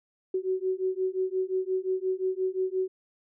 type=beating tone pair; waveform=sine; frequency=372 / 377.7 Hz; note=F#4 / F#4; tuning=+9 / +36 cents; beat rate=5.7 Hz; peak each=-29 dBFS; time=0.34-2.88 s; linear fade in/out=5 ms; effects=none